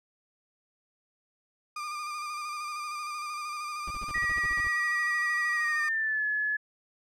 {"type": "tone with vibrato", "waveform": "35% pulse", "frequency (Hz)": 1203, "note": "D6", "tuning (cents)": 41, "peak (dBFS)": -32, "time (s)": [1.76, 5.89], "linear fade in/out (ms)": 5, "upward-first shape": "square", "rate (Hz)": 13, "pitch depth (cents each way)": 27}
{"type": "noise bursts", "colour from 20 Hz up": "brown", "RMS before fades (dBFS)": -39, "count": 12, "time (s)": [3.87, 4.676], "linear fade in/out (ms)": 5, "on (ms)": 36, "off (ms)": 34}
{"type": "tone with pitch glide", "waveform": "sine", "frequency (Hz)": [1918, 1708.7], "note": ["A#6", "G#6"], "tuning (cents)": [49, 49], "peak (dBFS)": -26, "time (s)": [4.14, 6.57], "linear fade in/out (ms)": 10, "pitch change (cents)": -200, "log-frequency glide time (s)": [5.5, 6.25]}
{"effects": ["low-pass 9000 Hz 12 dB/octave"]}